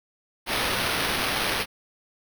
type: noise with sample-and-hold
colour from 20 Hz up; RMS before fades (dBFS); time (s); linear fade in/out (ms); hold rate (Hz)
white; -26; 0.46-1.66; 50; 7350
effects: none